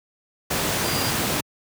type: tone in noise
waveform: sine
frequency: 4800 Hz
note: D8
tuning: 37 cents sharp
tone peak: -30 dBFS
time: 0.84-1.11 s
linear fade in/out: 10 ms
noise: pink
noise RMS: -23 dBFS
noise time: 0.5-1.41 s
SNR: -10 dB
effects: high-pass 100 Hz 12 dB/octave